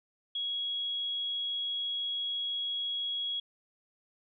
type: tone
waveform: sine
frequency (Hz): 3322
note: G#7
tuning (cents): 0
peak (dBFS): -31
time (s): 0.35-3.4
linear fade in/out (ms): 5
effects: none